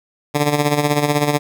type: tone with tremolo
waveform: 10% pulse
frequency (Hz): 146.83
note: D3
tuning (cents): 0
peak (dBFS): -4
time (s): 0.34-1.39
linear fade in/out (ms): 20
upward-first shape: sine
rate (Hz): 16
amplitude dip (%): 65
effects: none